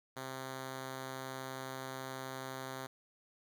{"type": "tone", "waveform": "5% pulse", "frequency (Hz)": 131.8, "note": "C3", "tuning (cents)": 13, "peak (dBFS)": -30, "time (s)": [0.16, 2.87], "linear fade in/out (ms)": 10, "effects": []}